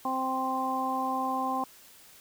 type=harmonic tone; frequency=261.6 Hz; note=C4; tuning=in tune; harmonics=1 / 2 / 3 / 4; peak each=-34 / -39 / -31 / -31 dBFS; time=0.05-1.64 s; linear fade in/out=2 ms; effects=white hiss -54 dBFS RMS until 2.2 s